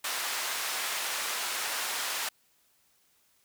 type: band-pass noise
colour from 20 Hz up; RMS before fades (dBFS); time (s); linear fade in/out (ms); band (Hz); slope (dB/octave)
pink; -33; 0.04-2.29; 5; 1000 to 15000; 12
effects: white hiss -68 dBFS RMS until 3.44 s